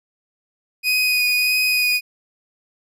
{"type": "tone with vibrato", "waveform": "30% pulse", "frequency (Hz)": 2489, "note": "D#7", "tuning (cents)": 0, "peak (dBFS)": -13, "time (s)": [0.83, 2.01], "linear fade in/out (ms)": 50, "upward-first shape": "sine", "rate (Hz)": 1.6, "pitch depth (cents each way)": 12, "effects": []}